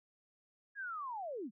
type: linear sweep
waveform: sine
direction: down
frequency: 1680 to 181.9 Hz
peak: -39 dBFS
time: 0.75-1.51 s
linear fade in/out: 50 ms
effects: none

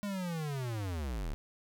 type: linear sweep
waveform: square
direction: down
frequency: 207.7 to 31.55 Hz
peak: -35 dBFS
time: 0.03-1.34 s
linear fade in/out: 0 ms
effects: none

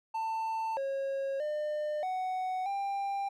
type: tone with pitch steps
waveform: triangle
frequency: 892 / 545 / 602 / 744 / 794 Hz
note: A5 / C#5 / D5 / F#5 / G5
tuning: +23 / -29 / +43 / +9 / +22 cents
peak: -29 dBFS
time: 0.14-3.29 s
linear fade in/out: 10 ms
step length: 630 ms
effects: none

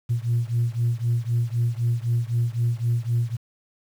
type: beating tone pair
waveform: sine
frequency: 116.54 / 120.44 Hz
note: A#2 / B2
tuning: 0 / -43 cents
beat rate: 3.9 Hz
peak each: -22 / -23 dBFS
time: 0.09-3.37 s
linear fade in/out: 20 ms
effects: tanh soft clip ceiling -15 dBFS + 8-bit

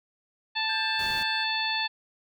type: harmonic tone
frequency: 880 Hz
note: A5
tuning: in tune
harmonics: 1 / 2 / 3 / 4 / 5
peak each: -32 / -32 / -32 / -32 / -32 dBFS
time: 0.55-1.88 s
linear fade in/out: 20 ms
type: tone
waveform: triangle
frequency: 1599 Hz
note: G6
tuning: 34 cents sharp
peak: -33 dBFS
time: 0.69-1.44 s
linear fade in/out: 5 ms
type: noise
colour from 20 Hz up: pink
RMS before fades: -41 dBFS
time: 0.99-1.23 s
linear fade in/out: 2 ms
effects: none

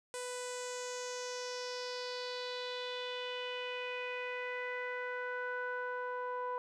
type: tone with low-pass filter sweep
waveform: sawtooth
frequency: 496.6 Hz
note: B4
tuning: 9 cents sharp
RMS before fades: -40 dBFS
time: 0.14-6.58 s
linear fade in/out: 0 ms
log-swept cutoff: 8800 to 1100 Hz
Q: 4
effects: none

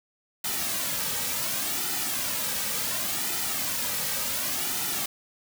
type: noise with flanger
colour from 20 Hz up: white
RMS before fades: -29 dBFS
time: 0.44-5.06 s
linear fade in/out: 5 ms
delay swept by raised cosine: 1.8 to 2.9 ms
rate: 0.69 Hz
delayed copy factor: -0.6
effects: none

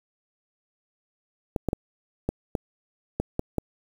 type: clicks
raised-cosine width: 2 ms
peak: -11 dBFS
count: 8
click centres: 1.562 / 1.687 / 1.731 / 2.29 / 2.552 / 3.2 / 3.394 / 3.583 s
effects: 7-bit

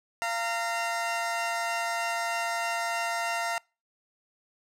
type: tone pair together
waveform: 20% pulse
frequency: 689.2 / 920 Hz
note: F5 / A#5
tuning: -23 / -23 cents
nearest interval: perfect fourth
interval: 500 cents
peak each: -25 / -27 dBFS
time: 0.22-3.58 s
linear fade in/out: 0 ms
effects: noise-tail reverb RT60 0.3 s tail -26 dB re dry + low-pass 10000 Hz 12 dB/octave

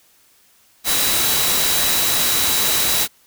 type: tone in noise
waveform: sine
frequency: 3914 Hz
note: B7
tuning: 16 cents flat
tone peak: -24 dBFS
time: 0.84-3.08 s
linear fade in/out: 50 ms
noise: white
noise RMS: -18 dBFS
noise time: 0.84-3.08 s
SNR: -9 dB
effects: white hiss -55 dBFS RMS until 3.26 s

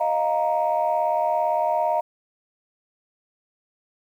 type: chord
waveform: sine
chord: Eb suspended second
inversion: none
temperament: just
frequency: 622.3 / 700 / 933.4 Hz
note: Eb5 / F5 / Bb5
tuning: 0 / +4 / +2 cents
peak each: -23 dBFS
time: 0-2.01 s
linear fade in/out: 10 ms
effects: tanh soft clip ceiling -12 dBFS + 9-bit

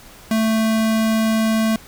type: tone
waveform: square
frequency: 221.3 Hz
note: A3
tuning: 10 cents sharp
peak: -16 dBFS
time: 0.31-1.76 s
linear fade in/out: 2 ms
effects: pink hiss -43 dBFS RMS until 1.87 s

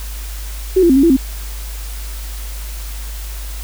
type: tone with pitch steps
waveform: sine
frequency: 374.7 / 341.9 / 263.1 / 274.6 / 336.1 / 264.4 Hz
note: F#4 / F4 / C4 / C#4 / E4 / C4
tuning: +22 / -37 / +10 / -16 / +34 / +18 cents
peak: -7 dBFS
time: 0.76-1.168 s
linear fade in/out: 10 ms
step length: 68 ms
effects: added 51 Hz sine -24 dBFS peak until 3.63 s + white hiss -34 dBFS RMS until 3.63 s

